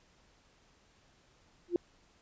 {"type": "tone with exponential growth", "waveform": "sine", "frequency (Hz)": 349.2, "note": "F4", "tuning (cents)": 0, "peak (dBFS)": -21, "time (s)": [1.68, 1.76], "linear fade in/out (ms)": 1, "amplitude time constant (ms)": 17, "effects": ["pink hiss -66 dBFS RMS until 2.21 s", "resampled to 16000 Hz"]}